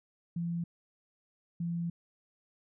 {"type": "tone bursts at uneven times", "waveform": "sine", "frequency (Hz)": 170.2, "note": "F3", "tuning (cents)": -44, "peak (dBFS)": -31, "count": 2, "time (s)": [[0.36, 0.64], [1.6, 1.9]], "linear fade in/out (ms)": 5, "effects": []}